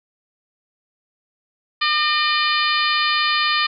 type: harmonic tone with a mistuned harmonic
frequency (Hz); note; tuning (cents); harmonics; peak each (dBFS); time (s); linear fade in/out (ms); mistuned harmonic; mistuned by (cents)
602; D5; +43; 2 / 3 / 4 / 5 / 6 / 7 / 8; -21 / -23 / -24 / -25 / -26 / -26 / -27; 1.81-3.67; 10; 3; +24
effects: none